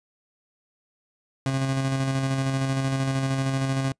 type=tone with tremolo; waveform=30% pulse; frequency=134.3 Hz; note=C3; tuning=46 cents sharp; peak=-19 dBFS; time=1.46-3.92 s; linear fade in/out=2 ms; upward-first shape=square; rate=13 Hz; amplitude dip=30%; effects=noise-tail reverb RT60 0.1 s tail -25 dB re dry + resampled to 22050 Hz